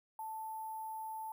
sine tone with sample-and-hold, 880 Hz, A5, in tune, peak -40 dBFS, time 0.19-1.32 s, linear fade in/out 2 ms, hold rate 11025 Hz, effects none

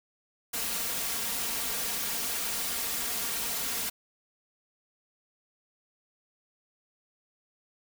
white noise with comb filter, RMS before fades -32 dBFS, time 0.53-3.9 s, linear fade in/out 10 ms, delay 4.3 ms, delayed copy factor +0.55, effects none

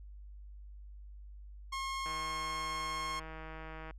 sawtooth tone, 1077 Hz, C6, 50 cents sharp, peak -32 dBFS, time 1.72-3.2 s, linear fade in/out 10 ms
click train, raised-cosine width 0.5 ms, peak -32 dBFS, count 295, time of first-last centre 2.06-3.909 s, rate 159 Hz
effects added 50 Hz sine -47 dBFS peak until 3.98 s + low-pass 8000 Hz 12 dB/octave

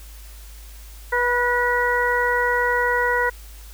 harmonic tone with a mistuned harmonic, 488.3 Hz, B4, 20 cents flat, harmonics 1 / 2 / 3 / 4, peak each -23 / -23 / -23 / -23 dBFS, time 1.12-3.3 s, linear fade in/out 10 ms, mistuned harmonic 4, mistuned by -22 cents, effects added 52 Hz sine -38 dBFS peak until 3.73 s + white hiss -47 dBFS RMS until 3.73 s

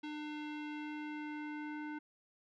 square tone with low-pass filter sweep, 300.2 Hz, D4, 38 cents sharp, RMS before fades -43 dBFS, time 0.03-1.99 s, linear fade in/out 10 ms, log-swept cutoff 3300 to 1800 Hz, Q 2, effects none

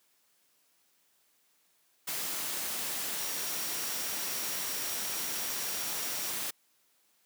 sine tone in noise, 5640 Hz, F8, 16 cents sharp, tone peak -43 dBFS, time 3.18-6.31 s, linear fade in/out 10 ms, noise white, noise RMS -35 dBFS, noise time 2.07-6.51 s, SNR -11 dB, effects white hiss -70 dBFS RMS until 7.25 s + high-pass 150 Hz 12 dB/octave

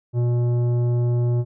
sine tone with tanh clipping, 120.7 Hz, B2, 39 cents flat, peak -19 dBFS, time 0.13-1.45 s, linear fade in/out 50 ms, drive 11 dB, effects none

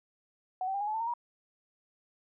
sine tone with pitch steps, 743 / 770.1 / 798.2 / 827.3 / 857.4 / 888.7 / 921.1 / 954.7 Hz, F#5 / G5 / G5 / G#5 / A5 / A5 / A#5 / A#5, +7 / -31 / +31 / -7 / -45 / +17 / -21 / +41 cents, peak -30 dBFS, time 0.61-1.138 s, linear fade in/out 2 ms, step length 66 ms, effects none

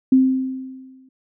sine tone with exponential decay, 261.4 Hz, C4, 1 cent flat, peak -8 dBFS, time 0.12-1.09 s, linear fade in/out 5 ms, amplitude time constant 210 ms, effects none

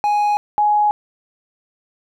triangle / sine tone pair in turn, 830.6 / 836.4 Hz, G#5 / G#5, 0 / +12 cents, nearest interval unison, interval 12 cents, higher second, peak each -12 dBFS, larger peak neither, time 0.04-0.37 / 0.58-0.91 s, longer neither, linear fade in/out 0 ms, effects none

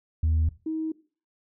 sine tone pair in turn, 79.4 / 317.6 Hz, D#2 / D#4, +36 / +36 cents, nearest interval 2 octaves, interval 2400 cents, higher second, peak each -18 / -26 dBFS, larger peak first, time 0.23-0.49 / 0.66-0.92 s, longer neither, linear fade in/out 5 ms, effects noise-tail reverb RT60 0.4 s tail -19 dB re dry + tanh soft clip ceiling -18 dBFS

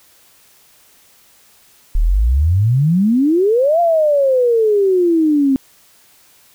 sine exponential two-way sweep, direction up then down, 35.26 to 698.5 to 262.9 Hz, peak -10 dBFS, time 1.95-5.56 s, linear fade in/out 0 ms, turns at 3.8 s, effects white hiss -50 dBFS RMS until 6.54 s

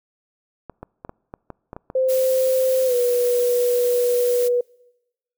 clicks, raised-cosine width 1 ms, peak -20 dBFS, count 9, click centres 0.697 / 0.83 / 1.049 / 1.094 / 1.339 / 1.503 / 1.731 / 1.765 / 1.901 s
sine tone with pitch glide, 520 to 488 Hz, C5 to B4, -11 to -21 cents, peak -16 dBFS, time 1.95-4.61 s, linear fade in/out 5 ms, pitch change -110 cents, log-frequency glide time 2.86-2.94 s
blue noise, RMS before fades -31 dBFS, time 2.08-4.49 s, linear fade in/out 20 ms
effects noise-tail reverb RT60 1.0 s tail -26 dB re dry

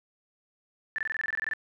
sine tone bursts, 1762 Hz, A6, 2 cents sharp, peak -27 dBFS, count 13, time 0.96-1.535 s, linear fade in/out 0 ms, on 23 ms, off 23 ms, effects none

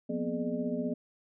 sine tone cluster, 176 / 237.5 / 253 / 422.7 / 603 Hz, F3 / A#3 / B3 / G#4 / D5, +14 / +33 / +42 / +31 / +46 cents, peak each -39 / -34 / -35 / -38 / -38 dBFS, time 0.09-0.94 s, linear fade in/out 10 ms, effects none

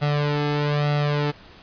sawtooth tone with flanger, 146.83 Hz, D3, in tune, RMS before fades -22 dBFS, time 0.01-1.32 s, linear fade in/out 20 ms, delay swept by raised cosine 1.5 to 2.37 ms, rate 1.1 Hz, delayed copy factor +0.8, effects pink hiss -47 dBFS RMS until 1.62 s + resampled to 11025 Hz

